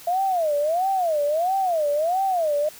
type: tone with vibrato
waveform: sine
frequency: 671 Hz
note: E5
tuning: 31 cents sharp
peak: -19 dBFS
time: 0.07-2.69 s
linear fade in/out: 5 ms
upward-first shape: sine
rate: 1.5 Hz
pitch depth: 260 cents each way
effects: white hiss -44 dBFS RMS until 2.79 s